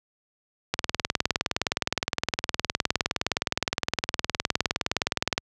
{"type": "click train", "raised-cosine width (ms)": 0.2, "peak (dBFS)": -5, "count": 91, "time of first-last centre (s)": [0.74, 5.379], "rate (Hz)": 19.4, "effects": ["high-pass 60 Hz 12 dB/octave"]}